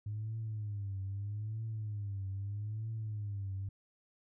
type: tone with vibrato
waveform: sine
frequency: 103.83 Hz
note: G#2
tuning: in tune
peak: -35 dBFS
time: 0.06-3.69 s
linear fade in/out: 5 ms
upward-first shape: triangle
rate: 0.79 Hz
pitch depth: 140 cents each way
effects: tanh soft clip ceiling -32 dBFS